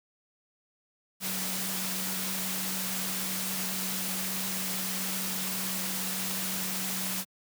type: tone in noise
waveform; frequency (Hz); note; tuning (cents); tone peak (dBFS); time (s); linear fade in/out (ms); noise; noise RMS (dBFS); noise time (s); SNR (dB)
sine; 188.1; F#3; +29; -38; 1.2-7.25; 50; white; -33; 1.2-7.25; -8
effects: high-pass 100 Hz 12 dB/octave